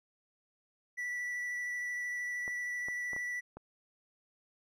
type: tone with vibrato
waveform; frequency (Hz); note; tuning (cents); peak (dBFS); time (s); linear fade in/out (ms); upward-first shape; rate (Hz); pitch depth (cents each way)
triangle; 1960; B6; -14; -33; 0.97-3.41; 20; triangle; 13; 11
type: clicks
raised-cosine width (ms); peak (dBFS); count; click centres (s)
1; -32; 5; 2.479 / 2.885 / 3.133 / 3.164 / 3.57
effects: none